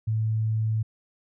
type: tone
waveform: sine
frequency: 110 Hz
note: A2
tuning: in tune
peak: -22 dBFS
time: 0.07-0.83 s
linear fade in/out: 10 ms
effects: none